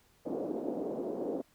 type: band-pass noise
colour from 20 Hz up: pink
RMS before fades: -36 dBFS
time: 0.25-1.42 s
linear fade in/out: 10 ms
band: 260 to 560 Hz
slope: 24 dB/octave
effects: pink hiss -67 dBFS RMS until 1.54 s